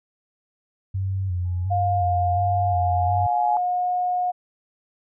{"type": "tone with vibrato", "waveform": "sine", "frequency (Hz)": 92.5, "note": "F#2", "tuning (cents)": 0, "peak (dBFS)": -22, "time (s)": [0.94, 3.27], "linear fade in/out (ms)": 10, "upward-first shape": "square", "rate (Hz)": 1.4, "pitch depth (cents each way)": 62}
{"type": "tone with exponential growth", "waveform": "sine", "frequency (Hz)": 841, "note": "G#5", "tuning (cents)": 22, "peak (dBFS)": -19, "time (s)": [1.45, 3.57], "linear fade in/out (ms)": 1, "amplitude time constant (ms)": 460}
{"type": "tone with pitch glide", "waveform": "sine", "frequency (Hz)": [707, 721.9], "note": ["F5", "F#5"], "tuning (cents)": [21, -43], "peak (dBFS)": -20, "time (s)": [1.7, 4.32], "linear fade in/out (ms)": 20, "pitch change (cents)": 36, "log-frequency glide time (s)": [2.51, 3.9]}
{"effects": []}